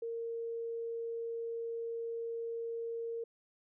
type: tone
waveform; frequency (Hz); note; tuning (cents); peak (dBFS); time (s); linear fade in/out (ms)
sine; 461.5; A#4; -17; -36; 0.02-3.24; 5
effects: none